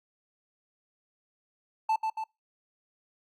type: tone with echo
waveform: triangle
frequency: 880 Hz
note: A5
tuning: in tune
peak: -21 dBFS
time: 1.89-1.96 s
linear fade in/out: 5 ms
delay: 140 ms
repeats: 2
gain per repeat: -4 dB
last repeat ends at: 2.24 s
effects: noise-tail reverb RT60 0.2 s tail -24 dB re dry + Opus 48 kbps